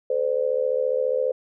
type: tone with amplitude modulation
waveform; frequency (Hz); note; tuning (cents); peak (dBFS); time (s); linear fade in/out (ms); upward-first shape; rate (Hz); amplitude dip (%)
sine; 513; C5; -34; -16; 0.1-1.32; 5; sine; 74.7; 90
effects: none